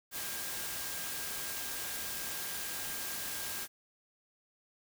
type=tone in noise; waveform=sine; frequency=1610 Hz; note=G6; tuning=46 cents sharp; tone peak=-49 dBFS; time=0.11-3.68 s; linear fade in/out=50 ms; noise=white; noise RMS=-39 dBFS; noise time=0.11-3.68 s; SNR=-13 dB; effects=none